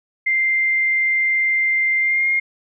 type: tone with pitch glide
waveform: sine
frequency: 2093 to 2130 Hz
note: C7 to C7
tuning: 0 to +30 cents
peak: -15 dBFS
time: 0.26-2.4 s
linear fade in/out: 10 ms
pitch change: +30 cents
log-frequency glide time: 1.99-2.28 s
effects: none